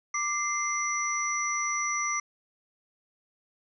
sine tone cluster, 1182 / 2084 / 5890 Hz, D6 / C7 / F#8, +11 / -7 / -9 cents, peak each -31 dBFS, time 0.14-2.2 s, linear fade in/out 5 ms, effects none

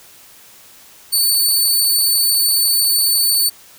15% pulse tone, 4494 Hz, C#8, 23 cents sharp, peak -6 dBFS, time 1.12-3.5 s, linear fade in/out 20 ms, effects white hiss -44 dBFS RMS until 3.78 s

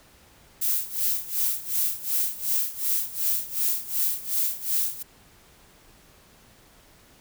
violet noise with tremolo, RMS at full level -23 dBFS, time 0.61-5.03 s, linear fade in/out 10 ms, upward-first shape sine, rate 2.7 Hz, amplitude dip 85%, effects pink hiss -55 dBFS RMS until 7.2 s

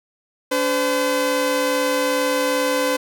sawtooth tone pair together, 286.2 / 510 Hz, D4 / C5, -45 / -44 cents, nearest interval minor seventh, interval 1001 cents, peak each -20 / -15 dBFS, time 0.51-2.97 s, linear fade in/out 10 ms, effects none

